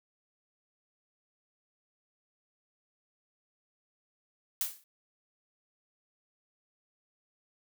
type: noise with exponential decay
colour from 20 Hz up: blue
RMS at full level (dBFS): -28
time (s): 4.61-4.84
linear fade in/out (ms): 1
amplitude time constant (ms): 49
effects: none